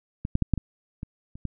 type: clicks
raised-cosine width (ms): 5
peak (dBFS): -17 / -9 / -9 / -8 / -17 / -21 / -29 / -17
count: 8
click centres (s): 0.251 / 0.354 / 0.423 / 0.537 / 0.577 / 1.031 / 1.355 / 1.453
effects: none